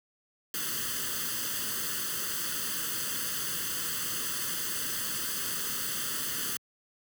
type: noise with comb filter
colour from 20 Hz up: white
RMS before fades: -33 dBFS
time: 0.54-6.57 s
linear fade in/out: 2 ms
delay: 0.64 ms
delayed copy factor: +0.85
effects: high-pass 100 Hz 12 dB/octave